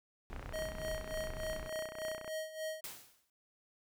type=noise; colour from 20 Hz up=brown; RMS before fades=-45 dBFS; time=0.3-1.68 s; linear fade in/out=0 ms
type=click train; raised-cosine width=0.5 ms; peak=-30 dBFS; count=61; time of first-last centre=0.33-2.278 s; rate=30.8 Hz
type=tone with tremolo; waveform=square; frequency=630 Hz; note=D#5; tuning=21 cents sharp; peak=-37 dBFS; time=0.53-2.81 s; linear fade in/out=10 ms; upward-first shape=sine; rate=3.4 Hz; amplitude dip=75%
type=noise with exponential decay; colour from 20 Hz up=white; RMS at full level=-42 dBFS; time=2.84-3.3 s; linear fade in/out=2 ms; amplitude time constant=100 ms
effects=none